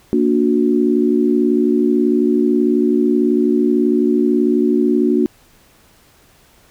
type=chord; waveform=sine; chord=Bb augmented; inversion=none; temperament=just; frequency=233.1 / 291.4 / 364.2 Hz; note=Bb3 / D4 / F#4; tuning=0 / -13 / -27 cents; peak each=-16 dBFS; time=0.13-5.26 s; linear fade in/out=0 ms; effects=pink hiss -51 dBFS RMS until 6.7 s